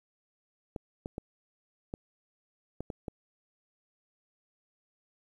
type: clicks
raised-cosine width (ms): 2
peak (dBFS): -23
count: 7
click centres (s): 0.762 / 1.059 / 1.181 / 1.939 / 2.806 / 2.902 / 3.082
effects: 10-bit